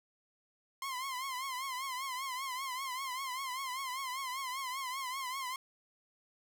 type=tone with vibrato; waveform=sawtooth; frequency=1046.5 Hz; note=C6; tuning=in tune; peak=-33 dBFS; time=0.82-5.56 s; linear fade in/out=2 ms; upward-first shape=triangle; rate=5.1 Hz; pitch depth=110 cents each way; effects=none